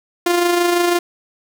sawtooth tone with amplitude modulation, 349.2 Hz, F4, in tune, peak -8 dBFS, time 0.26-0.99 s, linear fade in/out 5 ms, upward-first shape sine, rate 26 Hz, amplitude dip 40%, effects none

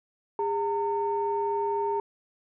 sine tone pair together, 406.2 / 912 Hz, G#4 / A#5, -38 / -38 cents, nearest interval octave + major second, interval 1400 cents, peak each -27 dBFS, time 0.39-2 s, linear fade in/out 2 ms, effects tanh soft clip ceiling -17 dBFS

